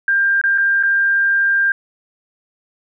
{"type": "tone with dropouts", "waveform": "sine", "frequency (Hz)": 1594, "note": "G6", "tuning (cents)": 28, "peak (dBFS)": -12, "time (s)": [0.08, 1.72], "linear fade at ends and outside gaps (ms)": 2, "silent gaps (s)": [[0.414, 0.438], [0.578, 0.582], [0.828, 0.834]], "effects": []}